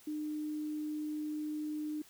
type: tone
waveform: sine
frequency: 303.3 Hz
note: D#4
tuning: 44 cents flat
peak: -35 dBFS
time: 0.07-2.02 s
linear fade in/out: 5 ms
effects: white hiss -60 dBFS RMS until 2.09 s